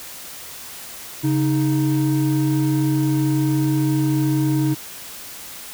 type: tone pair together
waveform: triangle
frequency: 138.46 / 311.1 Hz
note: C#3 / D#4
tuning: -2 / 0 cents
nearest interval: octave + major second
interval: 1402 cents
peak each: -17 dBFS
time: 1.23-4.75 s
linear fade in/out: 20 ms
effects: white hiss -36 dBFS RMS until 5.73 s